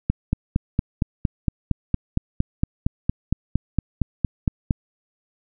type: click train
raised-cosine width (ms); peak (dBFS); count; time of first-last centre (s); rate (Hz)
5; -6; 21; 0.1-4.708; 4.34
effects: none